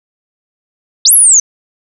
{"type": "linear two-way sweep", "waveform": "sine", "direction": "up then down", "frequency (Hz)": [3358, 11570, 6030], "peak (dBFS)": -3, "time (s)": [1.05, 1.4], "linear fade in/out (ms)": 5, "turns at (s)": 1.13, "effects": []}